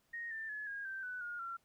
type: tone with pitch steps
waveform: sine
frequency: 1864.7 / 1783.6 / 1706 / 1631.8 / 1560.8 / 1492.9 / 1427.9 / 1365.8 Hz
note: A#6 / A6 / G#6 / G#6 / G6 / F#6 / F6 / F6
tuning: 0 / +23 / +46 / -31 / -8 / +15 / +38 / -39 cents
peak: -40 dBFS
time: 0.13-1.57 s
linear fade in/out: 10 ms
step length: 180 ms
effects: pink hiss -75 dBFS RMS until 1.64 s